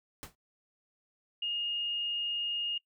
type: noise with exponential decay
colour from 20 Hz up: pink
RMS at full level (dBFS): -39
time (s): 0.23-0.35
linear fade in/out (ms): 0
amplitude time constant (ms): 26
type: tone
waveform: sine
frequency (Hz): 2846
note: F7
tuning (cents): +32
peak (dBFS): -31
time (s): 1.42-2.78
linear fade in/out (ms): 5
effects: noise-tail reverb RT60 0.1 s tail -21 dB re dry